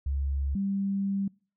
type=tone pair in turn; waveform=sine; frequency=69.2 / 196.92 Hz; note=C#2 / G3; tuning=-2 / +8 cents; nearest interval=octave + tritone; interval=1810 cents; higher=second; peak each=-26 dBFS; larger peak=neither; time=0.06-0.55 / 0.55-1.28 s; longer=second; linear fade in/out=5 ms; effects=noise-tail reverb RT60 0.4 s tail -26 dB re dry